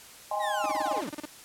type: chord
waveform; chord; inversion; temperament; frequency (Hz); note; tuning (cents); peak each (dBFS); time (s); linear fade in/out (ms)
sine; Ab major seventh; second; equal with one note detuned; 622.3 / 800.9 / 830.6 / 1046.5; Eb5 / G5 / Ab5 / C6; 0 / +37 / 0 / 0; -33 / -34 / -31 / -34; 0.31-1.01; 5
type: linear sweep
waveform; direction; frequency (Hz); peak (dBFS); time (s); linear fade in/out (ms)
30% pulse; down; 1980 to 92.5; -31; 0.39-1.11; 50
type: tone bursts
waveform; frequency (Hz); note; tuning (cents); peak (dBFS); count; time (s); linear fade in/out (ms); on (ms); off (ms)
sawtooth; 299.4; D4; +33; -30; 12; 0.64-1.254; 2; 20; 34
effects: white hiss -49 dBFS RMS until 1.44 s + low-pass 12000 Hz 12 dB/octave